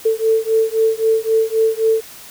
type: beating tone pair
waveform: sine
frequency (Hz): 443.1 / 446.9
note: A4 / A4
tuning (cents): +12 / +27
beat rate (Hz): 3.8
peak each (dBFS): -16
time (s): 0.05-2.01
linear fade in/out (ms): 10
effects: white hiss -38 dBFS RMS until 2.3 s